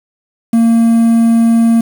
triangle tone with quantisation, 229.6 Hz, A#3, 26 cents flat, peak -4 dBFS, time 0.53-1.81 s, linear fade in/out 5 ms, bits 5, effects none

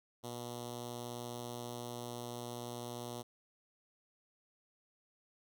5% pulse tone with notch filter, 120.4 Hz, B2, 44 cents flat, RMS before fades -44 dBFS, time 0.23-3.23 s, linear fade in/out 20 ms, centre 1600 Hz, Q 0.63, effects none

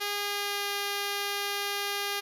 5% pulse tone with pitch glide, 408.4 to 404.4 Hz, G#4 to G#4, -29 to -46 cents, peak -18 dBFS, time 0-2.21 s, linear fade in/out 20 ms, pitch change -17 cents, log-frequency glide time 0.11-0.73 s, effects none

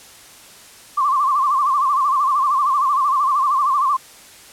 sine tone with vibrato, 1112 Hz, C#6, 5 cents sharp, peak -14 dBFS, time 0.97-3.97 s, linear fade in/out 10 ms, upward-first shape sine, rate 13 Hz, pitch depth 120 cents each way, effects white hiss -43 dBFS RMS until 4.52 s + low-pass 11000 Hz 12 dB/octave

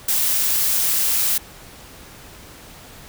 blue noise, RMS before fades -19 dBFS, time 0.08-1.38 s, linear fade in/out 5 ms, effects pink hiss -42 dBFS RMS until 3.08 s

